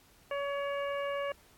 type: harmonic tone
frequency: 564 Hz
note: C#5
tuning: 30 cents sharp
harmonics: 1 / 2 / 3 / 4 / 5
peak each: -33 / -39 / -43 / -45 / -47 dBFS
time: 0.31-1.32 s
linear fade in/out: 2 ms
effects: pink hiss -62 dBFS RMS until 1.57 s + AAC 64 kbps